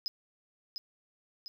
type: tone with echo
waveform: triangle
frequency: 5060 Hz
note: D#8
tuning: 28 cents sharp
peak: -30 dBFS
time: 0.06-0.08 s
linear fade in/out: 0 ms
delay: 700 ms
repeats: 2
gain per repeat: -5 dB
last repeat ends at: 1.48 s
effects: none